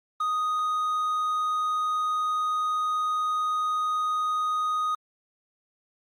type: tone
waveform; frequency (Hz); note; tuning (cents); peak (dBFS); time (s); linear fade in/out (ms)
triangle; 1244.5; D#6; 0; -22; 0.2-4.95; 5
effects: Opus 32 kbps